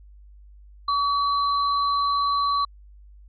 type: tone pair together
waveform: sine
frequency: 1139 / 4059 Hz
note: C#6 / B7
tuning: +47 / +47 cents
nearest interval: octave + minor seventh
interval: 2200 cents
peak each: -20 / -30 dBFS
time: 0.88-2.65 s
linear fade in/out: 5 ms
effects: added 50 Hz sine -45 dBFS peak until 3.28 s